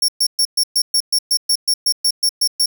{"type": "tone bursts", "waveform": "sawtooth", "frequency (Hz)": 5490, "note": "F8", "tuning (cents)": -31, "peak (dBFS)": -10, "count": 15, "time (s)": [0.02, 2.66], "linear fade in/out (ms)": 5, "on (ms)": 64, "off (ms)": 120, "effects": []}